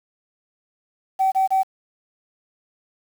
sine tone bursts, 766 Hz, G5, 40 cents flat, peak -14 dBFS, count 3, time 1.19-1.634 s, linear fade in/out 20 ms, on 130 ms, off 27 ms, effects tanh soft clip ceiling -12 dBFS + 7-bit

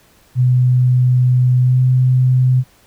sine tone with pitch glide, 125.8 to 127.85 Hz, B2 to C3, +32 to -40 cents, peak -9 dBFS, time 0.35-2.64 s, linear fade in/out 50 ms, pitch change +28 cents, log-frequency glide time 1.62-1.79 s, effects pink hiss -51 dBFS RMS until 2.86 s

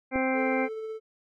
harmonic tone, 261.6 Hz, C4, in tune, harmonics 1 / 2 / 3 / 4 / 5 / 6 / 8 / 9, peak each -28 / -29 / -32 / -40 / -41 / -37 / -33 / -37 dBFS, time 0.11-0.69 s, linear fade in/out 50 ms
clicks, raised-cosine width 2 ms, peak -24 dBFS, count 2, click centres 0.157 / 0.16 s
triangle tone with tremolo, 440 Hz, A4, in tune, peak -30 dBFS, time 0.33-1 s, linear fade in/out 50 ms, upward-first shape sine, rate 16 Hz, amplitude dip 25%
effects none

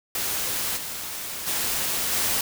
white noise with level steps, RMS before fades -27 / -33 / -26 / -24 dBFS, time 0.15-2.41 s, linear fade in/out 2 ms, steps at 0.76 / 1.46 / 2.11 s, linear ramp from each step 20 ms, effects none

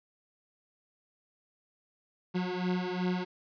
30% pulse beating tone pair, 180 / 182.7 Hz, F#3 / F#3, -47 / -22 cents, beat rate 2.7 Hz, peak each -30 dBFS, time 2.34-3.25 s, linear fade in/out 20 ms, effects resampled to 11025 Hz + 10-bit

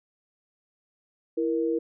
sine tone pair together, 331.5 / 469.2 Hz, E4 / A#4, +10 / +11 cents, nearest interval tritone, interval 601 cents, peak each -26 dBFS, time 1.37-1.79 s, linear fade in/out 10 ms, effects none

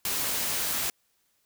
white noise, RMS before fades -29 dBFS, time 0.05-0.9 s, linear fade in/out 2 ms, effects white hiss -71 dBFS RMS until 1.45 s

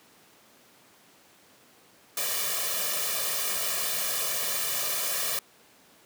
white noise with comb filter, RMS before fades -29 dBFS, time 2.17-5.39 s, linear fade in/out 2 ms, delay 1.7 ms, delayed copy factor +0.85, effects pink hiss -57 dBFS RMS until 6.05 s + high-pass 200 Hz 12 dB/octave

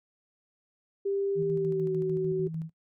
sine tone with pitch glide, 396.1 to 375.8 Hz, G4 to F#4, +18 to +27 cents, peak -26 dBFS, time 1.05-2.48 s, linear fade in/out 10 ms, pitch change -91 cents, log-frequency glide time 1.48-1.94 s
sine tone with tremolo, 161.3 Hz, E3, 37 cents flat, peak -30 dBFS, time 1.35-2.7 s, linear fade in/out 50 ms, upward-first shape square, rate 6.7 Hz, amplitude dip 40%
effects noise-tail reverb RT60 0.1 s tail -19 dB re dry

